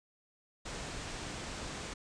pink low-pass noise, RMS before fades -42 dBFS, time 0.65-1.94 s, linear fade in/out 10 ms, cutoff 8800 Hz, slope 48 dB/octave, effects resampled to 22050 Hz

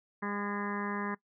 harmonic tone with a mistuned harmonic, 203.2 Hz, G#3, 38 cents flat, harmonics 1 / 2 / 3 / 4 / 5 / 6 / 7 / 8 / 9 / 10, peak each -36 / -41 / -50 / -46 / -40 / -43 / -51 / -42 / -44 / -48 dBFS, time 0.22-1.15 s, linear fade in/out 10 ms, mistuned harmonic 8, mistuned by +33 cents, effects noise-tail reverb RT60 0.1 s tail -20 dB re dry

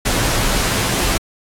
pink noise with comb filter, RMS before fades -17 dBFS, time 0.05-1.18 s, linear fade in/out 10 ms, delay 13 ms, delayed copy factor -0.6, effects low-pass 12000 Hz 12 dB/octave + AAC 64 kbps

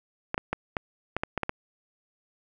clicks, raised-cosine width 0.5 ms, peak -12 dBFS, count 9, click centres 0.344 / 0.379 / 0.53 / 0.768 / 1.166 / 1.235 / 1.377 / 1.433 / 1.494 s, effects none

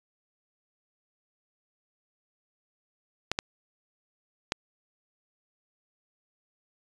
clicks, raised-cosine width 0.2 ms, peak -9 dBFS, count 3, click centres 3.316 / 3.389 / 4.521 s, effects resampled to 22050 Hz

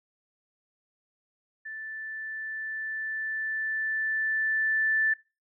sine tone with level ramp, 1760 Hz, A6, in tune, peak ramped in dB -36 to -21 dBFS, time 1.65-5.14 s, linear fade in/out 10 ms, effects noise-tail reverb RT60 0.3 s tail -22 dB re dry

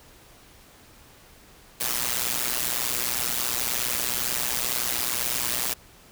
white noise with amplitude modulation, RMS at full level -23 dBFS, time 1.8-5.74 s, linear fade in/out 10 ms, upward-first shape sine, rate 122 Hz, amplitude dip 90%, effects pink hiss -52 dBFS RMS until 6.11 s

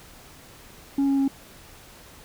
sine tone with pitch steps, 277.2 / 275 / 272.8 Hz, C#4 / C#4 / C#4, 0 / -14 / -28 cents, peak -16 dBFS, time 0.98-1.28 s, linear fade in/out 5 ms, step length 100 ms, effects tanh soft clip ceiling -18 dBFS + pink hiss -48 dBFS RMS until 2.24 s

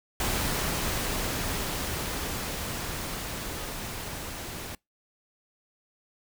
pink noise with level ramp, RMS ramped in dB -28 to -38 dBFS, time 0.2-4.75 s, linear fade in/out 2 ms, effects noise-tail reverb RT60 0.2 s tail -26 dB re dry

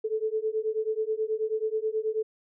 sine beating tone pair, 432.2 / 441.5 Hz, A4 / A4, -31 / +6 cents, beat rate 9.3 Hz, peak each -29 dBFS, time 0.04-2.23 s, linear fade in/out 10 ms, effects none

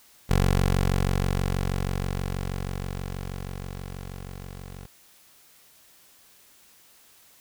15% pulse tone with level ramp, 46.25 Hz, F#1, in tune, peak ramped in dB -12 to -33 dBFS, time 0.29-4.87 s, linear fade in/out 20 ms, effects white hiss -56 dBFS RMS until 7.4 s

